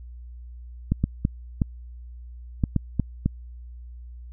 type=clicks; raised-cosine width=5 ms; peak=-8 dBFS; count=8; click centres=0.92 / 1.04 / 1.251 / 1.618 / 2.638 / 2.763 / 2.997 / 3.26 s; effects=added 60 Hz sine -38 dBFS peak until 4.32 s

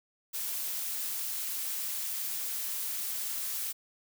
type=noise with amplitude modulation; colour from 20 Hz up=blue; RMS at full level=-33 dBFS; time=0.33-3.73 s; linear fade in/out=20 ms; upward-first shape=sine; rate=251 Hz; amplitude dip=40%; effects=none

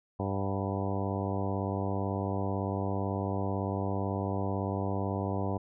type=harmonic tone with a mistuned harmonic; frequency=98 Hz; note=G2; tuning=in tune; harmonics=1 / 2 / 3 / 4 / 5 / 6 / 7 / 8 / 9 / 10; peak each=-33 / -36 / -38 / -39 / -40 / -41 / -41 / -42 / -43 / -43 dBFS; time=0.19-5.58 s; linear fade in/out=10 ms; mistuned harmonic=8; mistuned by=-47 cents; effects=none

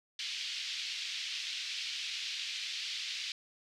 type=band-pass noise; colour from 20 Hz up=pink; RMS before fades=-39 dBFS; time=0.19-3.32 s; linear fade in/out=2 ms; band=2600 to 5000 Hz; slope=24 dB/octave; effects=none

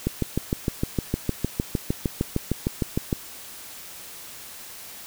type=click train; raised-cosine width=3 ms; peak=-9 dBFS; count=21; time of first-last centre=0.07-3.128 s; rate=6.54 Hz; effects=white hiss -41 dBFS RMS until 5.06 s

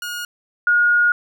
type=tone pair in turn; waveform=sawtooth / sine; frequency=1436 / 1436 Hz; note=F6 / F6; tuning=+48 / +48 cents; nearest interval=unison; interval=0 cents; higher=neither; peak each=-22 / -12 dBFS; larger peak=second; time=0.02-0.25 / 0.67-1.12 s; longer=second; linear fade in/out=2 ms; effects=none

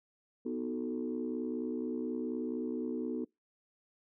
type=chord; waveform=sine; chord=B dominant seventh; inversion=none; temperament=equal; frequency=246.9 / 311.1 / 370 / 440 Hz; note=B3 / D#4 / F#4 / A4; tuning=0 / 0 / 0 / 0 cents; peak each=-36 / -39 / -40 / -40 dBFS; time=0.45-3.25 s; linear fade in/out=10 ms; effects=noise-tail reverb RT60 0.2 s tail -26 dB re dry + tanh soft clip ceiling -25 dBFS

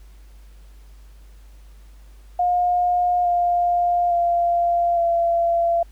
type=tone with pitch steps; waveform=sine; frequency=713 / 702.4 / 691.9 / 681.6 Hz; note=F5 / F5 / F5 / F5; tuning=+36 / +10 / -16 / -42 cents; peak=-16 dBFS; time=2.39-5.83 s; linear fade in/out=5 ms; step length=860 ms; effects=added 50 Hz sine -42 dBFS peak until 5.91 s + pink hiss -58 dBFS RMS until 5.91 s

